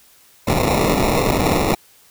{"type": "noise with sample-and-hold", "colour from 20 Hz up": "white", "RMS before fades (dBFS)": -17, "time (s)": [0.47, 1.75], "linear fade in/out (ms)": 10, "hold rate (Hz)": 1575, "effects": ["white hiss -51 dBFS RMS until 2.1 s"]}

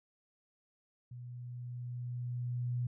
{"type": "tone with level ramp", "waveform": "sine", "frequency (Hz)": 122.5, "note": "B2", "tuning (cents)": -14, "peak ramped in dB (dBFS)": [-44, -31], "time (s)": [1.11, 2.87], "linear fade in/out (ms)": 5, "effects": []}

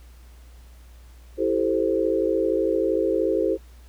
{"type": "chord", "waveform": "sine", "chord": "A minor seventh", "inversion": "second", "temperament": "equal with one note detuned", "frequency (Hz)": [329.6, 387, 440, 523.3], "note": ["E4", "G4", "A4", "C5"], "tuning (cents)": [0, -22, 0, 0], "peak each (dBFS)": -25, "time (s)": [1.37, 3.58], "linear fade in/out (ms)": 50, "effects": ["added 60 Hz sine -44 dBFS peak until 3.88 s", "pink hiss -57 dBFS RMS until 3.88 s"]}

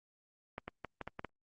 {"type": "clicks", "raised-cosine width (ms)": 0.5, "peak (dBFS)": -25, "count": 7, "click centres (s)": [0.581, 0.68, 0.847, 1.013, 1.076, 1.194, 1.247], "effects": ["Opus 24 kbps"]}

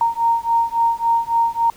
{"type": "beating tone pair", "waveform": "sine", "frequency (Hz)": [924, 927.6], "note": ["A#5", "A#5"], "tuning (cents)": [-16, -9], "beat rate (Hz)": 3.6, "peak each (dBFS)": -18, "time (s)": [0.01, 1.7], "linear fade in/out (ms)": 2, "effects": ["pink hiss -46 dBFS RMS until 1.76 s"]}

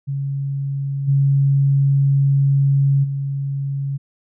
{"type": "tone with level steps", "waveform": "sine", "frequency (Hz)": 138.59, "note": "C#3", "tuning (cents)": 0, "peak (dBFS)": [-20, -12, -20], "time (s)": [0.07, 3.98], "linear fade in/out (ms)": 20, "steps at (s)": [1.07, 3.03], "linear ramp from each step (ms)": 20, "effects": []}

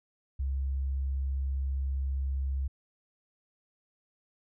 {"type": "tone", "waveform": "sine", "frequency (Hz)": 67.5, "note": "C#2", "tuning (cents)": -45, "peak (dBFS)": -28, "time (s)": [0.39, 2.68], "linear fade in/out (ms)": 10, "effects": []}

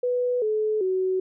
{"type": "tone with pitch steps", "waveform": "sine", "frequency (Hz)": [493.9, 430, 374.3], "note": ["B4", "A4", "F#4"], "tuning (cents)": [0, -40, 20], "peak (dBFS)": -21, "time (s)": [0.03, 1.2], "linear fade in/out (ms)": 5, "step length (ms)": 390, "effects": []}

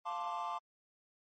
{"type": "chord", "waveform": "triangle", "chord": "D minor seventh", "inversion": "first", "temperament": "equal", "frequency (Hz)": [698.5, 880, 1046.5, 1174.7], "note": ["F5", "A5", "C6", "D6"], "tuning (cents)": [0, 0, 0, 0], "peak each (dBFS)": [-40, -38, -39, -39], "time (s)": [0.05, 0.59], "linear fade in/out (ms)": 20, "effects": ["tanh soft clip ceiling -30 dBFS", "MP3 32 kbps"]}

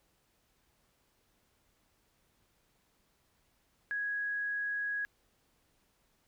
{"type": "tone", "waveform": "sine", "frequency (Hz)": 1661.2, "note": "G#6", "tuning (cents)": 0, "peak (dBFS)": -32, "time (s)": [3.91, 5.05], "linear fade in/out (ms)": 0, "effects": ["pink hiss -73 dBFS RMS until 6.27 s"]}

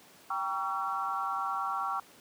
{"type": "chord", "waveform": "sine", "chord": "G diminished seventh", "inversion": "none", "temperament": "just", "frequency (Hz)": [784, 940.8, 1128.9, 1354.7], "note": ["G5", "Bb5", "Db6", "Fb6"], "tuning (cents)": [0, 16, 31, 47], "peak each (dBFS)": [-36, -39, -34, -35], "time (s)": [0.3, 2], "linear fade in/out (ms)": 5, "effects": ["pink hiss -56 dBFS RMS until 2.2 s", "high-pass 200 Hz 12 dB/octave"]}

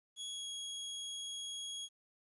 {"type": "tone with pitch glide", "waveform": "sawtooth", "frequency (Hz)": [3345, 3314], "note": ["G#7", "G#7"], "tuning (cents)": [12, -4], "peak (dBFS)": -38, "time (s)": [0.16, 1.89], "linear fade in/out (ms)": 50, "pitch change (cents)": -16, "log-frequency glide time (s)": [0.27, 0.48], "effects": ["resampled to 24000 Hz", "12-bit"]}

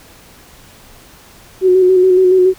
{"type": "tone with vibrato", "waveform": "sine", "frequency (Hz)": 370, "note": "F#4", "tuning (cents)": 0, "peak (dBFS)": -6, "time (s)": [1.61, 2.54], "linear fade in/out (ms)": 50, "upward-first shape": "square", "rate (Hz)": 7.1, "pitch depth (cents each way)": 26, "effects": ["pink hiss -42 dBFS RMS until 2.58 s"]}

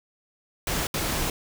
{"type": "noise bursts at uneven times", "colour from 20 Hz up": "pink", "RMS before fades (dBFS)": -27, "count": 2, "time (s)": [[0.67, 0.87], [0.94, 1.3]], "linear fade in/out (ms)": 2, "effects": []}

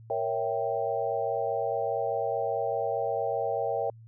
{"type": "chord", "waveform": "sine", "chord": "A# diminished seventh", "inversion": "none", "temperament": "equal", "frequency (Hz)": [466.2, 554.4, 659.3, 784], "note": ["A#4", "C#5", "E5", "G5"], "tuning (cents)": [0, 0, 0, 0], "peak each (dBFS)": -32, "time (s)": [0.1, 3.9], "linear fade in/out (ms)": 2, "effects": ["added 113 Hz sine -47 dBFS peak until 4.07 s"]}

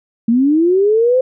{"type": "linear sweep", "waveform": "sine", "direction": "up", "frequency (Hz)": [222.1, 523.3], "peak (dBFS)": -9, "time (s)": [0.28, 1.21], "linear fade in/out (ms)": 5, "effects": []}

